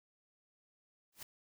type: noise with exponential growth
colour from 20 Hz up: white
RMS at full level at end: -42 dBFS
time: 1.12-1.23 s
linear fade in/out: 5 ms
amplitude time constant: 22 ms
effects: none